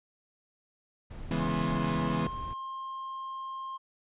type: noise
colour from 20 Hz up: brown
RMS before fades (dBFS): -41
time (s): 1.1-2.54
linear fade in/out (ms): 10
type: chord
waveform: 35% pulse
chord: C# minor seventh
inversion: none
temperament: equal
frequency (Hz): 138.59 / 164.81 / 207.7 / 246.9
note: C#3 / E3 / G#3 / B3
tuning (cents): 0 / 0 / 0 / 0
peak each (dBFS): -34 / -30 / -33 / -32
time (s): 1.31-2.27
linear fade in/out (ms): 2
type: tone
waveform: triangle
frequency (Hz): 1062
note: C6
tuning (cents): +25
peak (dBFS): -34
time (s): 1.39-3.78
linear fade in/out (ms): 20
effects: resampled to 8000 Hz